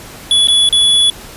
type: tone with dropouts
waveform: square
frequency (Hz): 3412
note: G#7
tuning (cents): +46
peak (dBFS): -8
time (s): 0.31-1.1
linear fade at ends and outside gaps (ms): 1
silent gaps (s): 0.472-0.484 / 0.69-0.726
effects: pink hiss -33 dBFS RMS until 1.36 s + resampled to 32000 Hz